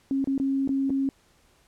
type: tone with dropouts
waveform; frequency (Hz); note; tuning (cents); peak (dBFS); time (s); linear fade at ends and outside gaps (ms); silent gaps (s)
sine; 271.5; C#4; -36; -22; 0.11-1.09; 1; 0.243-0.273 / 0.379-0.399 / 0.676-0.691 / 0.896-0.903
effects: pink hiss -62 dBFS RMS until 1.67 s + low-pass 11000 Hz 12 dB/octave